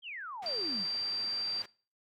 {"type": "exponential sweep", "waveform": "sine", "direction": "down", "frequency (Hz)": [3303, 160.1], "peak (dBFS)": -39, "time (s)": [0.02, 0.86], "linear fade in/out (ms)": 50}
{"type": "band-pass noise", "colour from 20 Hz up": "white", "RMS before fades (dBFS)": -50, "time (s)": [0.42, 1.66], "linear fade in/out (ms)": 5, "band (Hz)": [100, 2600], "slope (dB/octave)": 12}
{"type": "tone", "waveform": "sine", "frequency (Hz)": 4699, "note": "D8", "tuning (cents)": 0, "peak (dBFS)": -32, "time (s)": [0.46, 1.62], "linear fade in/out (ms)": 2}
{"effects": ["noise-tail reverb RT60 0.4 s tail -22 dB re dry"]}